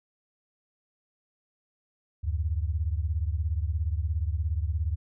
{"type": "beating tone pair", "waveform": "sine", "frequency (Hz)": [74.2, 91.2], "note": ["D2", "F#2"], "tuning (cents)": [18, -24], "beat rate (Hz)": 17, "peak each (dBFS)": [-27, -30], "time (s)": [2.23, 4.96], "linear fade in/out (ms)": 20, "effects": []}